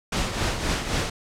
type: noise with tremolo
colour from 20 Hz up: pink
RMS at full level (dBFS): -23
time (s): 0.12-1.1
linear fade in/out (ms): 5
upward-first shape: triangle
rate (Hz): 3.8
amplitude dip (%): 60
effects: low-pass 7000 Hz 12 dB/octave